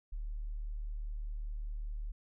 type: tone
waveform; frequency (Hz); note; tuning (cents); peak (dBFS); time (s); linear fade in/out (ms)
sine; 37.47; D1; +36; -36; 0.12-2.12; 10
effects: none